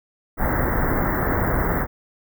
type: band-stop noise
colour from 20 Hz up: pink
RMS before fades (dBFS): -21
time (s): 0.37-1.87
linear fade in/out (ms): 50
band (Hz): 2000 to 15000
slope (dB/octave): 96
effects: none